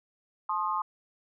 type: tone cluster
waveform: sine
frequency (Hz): 870 / 1059 / 1237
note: A5 / C6 / D#6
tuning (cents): -20 / +21 / -10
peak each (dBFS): -33 / -30 / -32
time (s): 0.49-0.82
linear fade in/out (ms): 5
effects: none